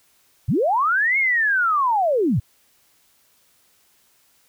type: linear two-way sweep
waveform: sine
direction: up then down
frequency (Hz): 82 to 2200 to 82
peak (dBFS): -16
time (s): 0.48-2.4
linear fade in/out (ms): 10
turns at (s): 1.18
effects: white hiss -60 dBFS RMS until 4.48 s